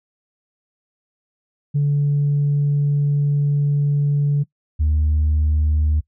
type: tone pair in turn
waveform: sine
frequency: 144.2 / 76.24 Hz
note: D3 / D#2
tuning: -31 / -35 cents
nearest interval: major seventh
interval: 1104 cents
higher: first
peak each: -13 dBFS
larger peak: neither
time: 1.74-4.44 / 4.79-6.01 s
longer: first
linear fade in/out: 20 ms
effects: noise-tail reverb RT60 0.1 s tail -21 dB re dry + tanh soft clip ceiling -12 dBFS